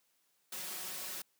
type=noise with comb filter; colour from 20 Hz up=white; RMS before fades=-42 dBFS; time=0.52-1.22 s; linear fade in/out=5 ms; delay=5.4 ms; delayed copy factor=+0.85; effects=white hiss -75 dBFS RMS until 1.39 s + high-pass 150 Hz 12 dB/octave